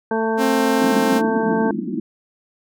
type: harmonic tone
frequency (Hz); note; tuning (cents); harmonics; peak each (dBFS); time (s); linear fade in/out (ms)
222.9; A3; +23; 1 / 2 / 3 / 4 / 5 / 7; -23 / -21 / -28 / -24 / -35 / -29; 0.11-1.71; 2
type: tone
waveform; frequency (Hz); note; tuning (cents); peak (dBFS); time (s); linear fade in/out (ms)
sawtooth; 265.1; C4; +23; -14; 0.37-1.22; 50
type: band-pass noise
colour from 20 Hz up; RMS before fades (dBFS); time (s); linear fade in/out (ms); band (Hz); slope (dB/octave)
white; -24; 0.81-2; 2; 170 to 340; 96
effects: none